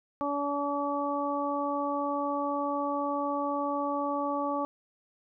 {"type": "harmonic tone", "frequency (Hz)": 286, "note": "D4", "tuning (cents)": -46, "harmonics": [1, 2, 3, 4], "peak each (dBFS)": [-33, -33, -34, -33], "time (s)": [0.21, 4.65], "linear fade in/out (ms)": 0, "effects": []}